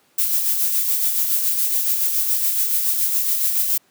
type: noise with tremolo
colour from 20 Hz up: violet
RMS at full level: -18 dBFS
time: 0.18-3.78 s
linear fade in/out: 5 ms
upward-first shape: sine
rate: 7.1 Hz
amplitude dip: 40%
effects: pink hiss -59 dBFS RMS until 3.9 s + high-pass 200 Hz 12 dB/octave